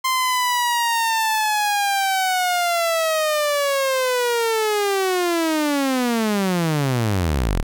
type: linear sweep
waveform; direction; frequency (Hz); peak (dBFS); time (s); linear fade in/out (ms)
sawtooth; down; 1046.5 to 33.76; -14; 0.04-7.63; 10
effects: none